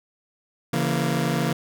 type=chord; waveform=sawtooth; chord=A# diminished; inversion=first; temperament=just; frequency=139.85 / 167.82 / 233.1 Hz; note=C#3 / E3 / A#3; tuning=+16 / +31 / 0 cents; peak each=-22 / -21 / -23 dBFS; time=0.73-1.53 s; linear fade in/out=5 ms; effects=none